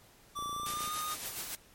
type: tone with pitch glide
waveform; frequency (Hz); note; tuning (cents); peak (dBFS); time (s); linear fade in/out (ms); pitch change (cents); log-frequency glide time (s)
square; 1163 to 1232.2; D6 to D#6; -17 to -17; -36; 0.35-1.15; 20; +100; 0.52-0.95
type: click train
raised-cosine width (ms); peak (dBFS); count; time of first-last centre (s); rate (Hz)
2; -35; 15; 0.39-0.876; 28.8
type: noise with tremolo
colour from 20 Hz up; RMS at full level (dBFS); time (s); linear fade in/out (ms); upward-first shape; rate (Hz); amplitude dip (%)
white; -38; 0.66-1.55; 0; sine; 7.1; 45
effects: pink hiss -60 dBFS RMS until 1.74 s + MP3 64 kbps